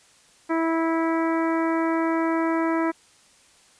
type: harmonic tone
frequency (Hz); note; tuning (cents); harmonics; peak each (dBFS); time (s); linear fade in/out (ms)
327.2; E4; -13; 1 / 2 / 3 / 4 / 5 / 6 / 7; -22 / -29 / -29 / -32 / -36 / -36 / -40; 0.49-2.92; 20
effects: white hiss -56 dBFS RMS until 3.79 s + resampled to 22050 Hz